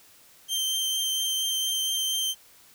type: tone with vibrato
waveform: sawtooth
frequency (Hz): 3136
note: G7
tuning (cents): 0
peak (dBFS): -22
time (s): 0.48-2.35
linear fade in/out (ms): 50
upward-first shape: triangle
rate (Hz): 4.3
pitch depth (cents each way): 14
effects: white hiss -55 dBFS RMS until 2.74 s